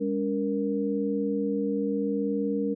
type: tone cluster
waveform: sine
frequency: 202.8 / 283.5 / 467.4 Hz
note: G#3 / C#4 / A#4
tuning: -41 / +39 / +5 cents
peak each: -29 dBFS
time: 0-2.75 s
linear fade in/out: 20 ms
effects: none